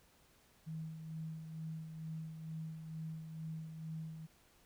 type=tone with tremolo; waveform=sine; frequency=159.4 Hz; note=D#3; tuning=42 cents sharp; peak=-40 dBFS; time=0.66-4.27 s; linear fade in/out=20 ms; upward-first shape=sine; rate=2.2 Hz; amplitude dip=50%; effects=pink hiss -68 dBFS RMS until 4.65 s